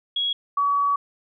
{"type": "tone pair in turn", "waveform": "sine", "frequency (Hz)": [3322, 1135.2], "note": ["G#7", "C#6"], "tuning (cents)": [0, 41], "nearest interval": "octave + perfect fifth", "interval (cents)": 1859, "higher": "first", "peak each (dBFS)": [-21, -18], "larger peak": "second", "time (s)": [[0.16, 0.33], [0.57, 0.96]], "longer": "second", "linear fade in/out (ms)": 5, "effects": []}